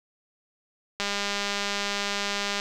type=click train; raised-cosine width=0.2 ms; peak=-11 dBFS; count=324; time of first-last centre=1-2.599 s; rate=202 Hz; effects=none